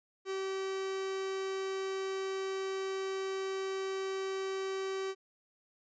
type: tone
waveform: 45% pulse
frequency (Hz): 384.6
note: G4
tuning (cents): -33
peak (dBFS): -34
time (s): 0.25-5.15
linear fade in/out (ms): 50
effects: resampled to 16000 Hz